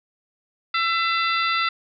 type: harmonic tone with a mistuned harmonic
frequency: 671 Hz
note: E5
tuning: 31 cents sharp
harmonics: 2 / 3 / 4 / 5 / 6 / 7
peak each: -22 / -26 / -28 / -30 / -32 / -33 dBFS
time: 0.74-1.69 s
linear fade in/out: 5 ms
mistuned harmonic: 5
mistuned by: +93 cents
effects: none